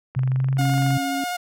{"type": "click train", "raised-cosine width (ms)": 0.5, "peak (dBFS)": -23, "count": 19, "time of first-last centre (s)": [0.15, 0.906], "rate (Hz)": 23.8}
{"type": "tone with pitch glide", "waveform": "sine", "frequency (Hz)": [129.8, 134.22], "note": ["C3", "C3"], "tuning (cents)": [-13, 45], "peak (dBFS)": -18, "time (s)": [0.16, 0.98], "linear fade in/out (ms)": 10, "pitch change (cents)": 58, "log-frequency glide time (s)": [0.34, 0.55]}
{"type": "tone with vibrato", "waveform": "sawtooth", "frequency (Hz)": 715, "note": "F5", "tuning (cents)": 41, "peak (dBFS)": -21, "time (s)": [0.58, 1.37], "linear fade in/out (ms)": 10, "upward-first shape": "sine", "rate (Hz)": 15, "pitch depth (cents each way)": 16}
{"type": "tone", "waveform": "sine", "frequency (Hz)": 274.5, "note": "C#4", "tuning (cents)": -17, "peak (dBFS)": -25, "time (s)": [0.59, 1.24], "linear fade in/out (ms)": 2}
{"effects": []}